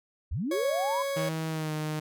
sine linear sweep, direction up, 49.53 to 1046.5 Hz, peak -28 dBFS, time 0.31-1.03 s, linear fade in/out 10 ms
40% pulse tone, 554.4 Hz, C#5, in tune, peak -28 dBFS, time 0.51-1.29 s, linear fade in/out 5 ms
sawtooth tone with pitch glide, 160 to 153.93 Hz, D#3 to D#3, +49 to -18 cents, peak -26 dBFS, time 1.16-2 s, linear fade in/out 10 ms, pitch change -67 cents, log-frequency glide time 1.49-1.72 s
effects none

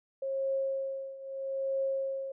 sine tone with tremolo, 540 Hz, C#5, 45 cents flat, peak -27 dBFS, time 0.22-2.32 s, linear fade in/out 5 ms, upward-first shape triangle, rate 0.78 Hz, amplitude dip 85%, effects none

